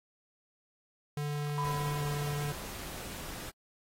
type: tone with pitch glide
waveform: square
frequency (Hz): 146.83 to 145.9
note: D3 to D3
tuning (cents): 0 to -11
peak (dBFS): -33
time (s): 1.17-2.52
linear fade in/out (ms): 2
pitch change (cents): -11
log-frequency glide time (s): 1.97-2.12
type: tone with exponential decay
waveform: sine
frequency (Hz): 1000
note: B5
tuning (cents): +21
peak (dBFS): -31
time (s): 1.58-3.06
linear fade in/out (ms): 0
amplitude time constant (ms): 320
type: noise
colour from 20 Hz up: pink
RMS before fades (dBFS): -43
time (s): 1.63-3.51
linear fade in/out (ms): 20
effects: AAC 48 kbps